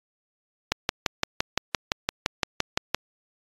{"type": "click train", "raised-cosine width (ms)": 0.2, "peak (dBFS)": -4, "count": 14, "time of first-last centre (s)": [0.72, 2.946], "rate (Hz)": 5.84, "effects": ["AAC 32 kbps"]}